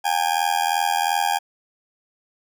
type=tone with amplitude modulation; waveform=40% pulse; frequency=810 Hz; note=G#5; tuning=43 cents flat; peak=-14 dBFS; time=0.04-1.39 s; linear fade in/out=20 ms; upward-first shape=sine; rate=82.8 Hz; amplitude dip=95%; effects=none